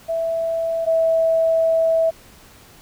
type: tone pair in turn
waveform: sine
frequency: 659.3 / 652.9 Hz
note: E5 / E5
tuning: 0 / -17 cents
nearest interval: unison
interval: 17 cents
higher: first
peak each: -19 / -14 dBFS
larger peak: second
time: 0.08-0.86 / 0.86-2.11 s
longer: second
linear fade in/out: 20 ms
effects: pink hiss -47 dBFS RMS until 2.81 s